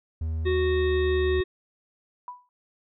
triangle tone with pitch glide, 80 to 75.08 Hz, D#2 to D2, +49 to +39 cents, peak -24 dBFS, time 0.21-1.41 s, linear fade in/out 5 ms, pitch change -110 cents, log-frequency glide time 0.49-1.01 s
harmonic tone, 370 Hz, F#4, in tune, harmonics 1 / 3 / 5 / 7 / 9 / 10, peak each -22 / -40 / -34 / -44 / -49 / -40 dBFS, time 0.45-1.44 s, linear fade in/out 20 ms
sine tone with exponential decay, 987.8 Hz, B5, in tune, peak -31 dBFS, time 2.28-2.49 s, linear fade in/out 1 ms, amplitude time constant 45 ms
effects none

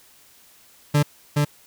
40% pulse tone with echo, 146.83 Hz, D3, in tune, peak -14 dBFS, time 0.94-1.03 s, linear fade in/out 10 ms, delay 420 ms, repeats 1, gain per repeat -2 dB, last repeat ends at 1.45 s, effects white hiss -53 dBFS RMS until 1.66 s

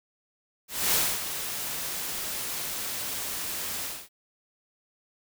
white noise with ADSR envelope, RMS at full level -23 dBFS, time 0.68-4.09 s, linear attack 260 ms, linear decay 250 ms, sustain -10 dB, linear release 250 ms, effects none

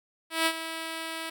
5% pulse tone with ADSR envelope, 325.1 Hz, E4, 24 cents flat, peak -10 dBFS, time 0.3-1.3 s, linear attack 160 ms, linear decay 64 ms, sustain -12 dB, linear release 8 ms, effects none

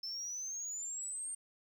sine exponential sweep, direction up, 5274 to 8800 Hz, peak -37 dBFS, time 0.03-1.35 s, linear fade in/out 5 ms, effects tanh soft clip ceiling -36 dBFS + 11-bit

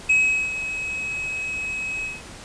triangle tone with ADSR envelope, 2554 Hz, D#7, 45 cents sharp, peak -12 dBFS, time 0.09-2.22 s, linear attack 10 ms, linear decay 400 ms, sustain -12 dB, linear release 180 ms, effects pink hiss -40 dBFS RMS until 2.44 s + resampled to 22050 Hz

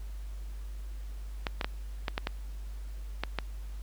clicks, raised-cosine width 0.3 ms, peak -14 dBFS, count 8, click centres 1.468 / 1.612 / 1.645 / 2.082 / 2.179 / 2.271 / 3.236 / 3.387 s, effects added 50 Hz sine -37 dBFS peak until 3.82 s + pink hiss -58 dBFS RMS until 3.82 s

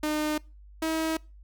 sawtooth tone pair in turn, 304.2 / 320.4 Hz, D#4 / E4, -39 / -49 cents, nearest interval minor second, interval 90 cents, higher second, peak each -22 dBFS, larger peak neither, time 0.03-0.38 / 0.82-1.17 s, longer neither, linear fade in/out 5 ms, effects noise-tail reverb RT60 0.3 s tail -24 dB re dry + added 50 Hz sine -47 dBFS peak until 1.43 s

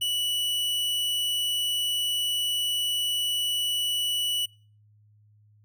45% pulse tone, 2950 Hz, F#7, 6 cents flat, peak -24 dBFS, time 0.01-4.46 s, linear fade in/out 10 ms, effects noise-tail reverb RT60 0.4 s tail -24 dB re dry + added 105 Hz sine -56 dBFS peak until 5.64 s

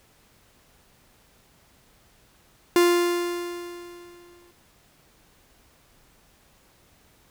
45% pulse tone with exponential decay, 349.2 Hz, F4, in tune, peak -14 dBFS, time 2.76-4.51 s, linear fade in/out 1 ms, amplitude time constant 380 ms, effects pink hiss -59 dBFS RMS until 7.3 s

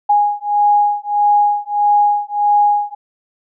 sine beating tone pair, 825 / 826.6 Hz, G#5 / G#5, -12 / -8 cents, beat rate 1.6 Hz, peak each -14 dBFS, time 0.09-2.95 s, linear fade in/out 10 ms, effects none

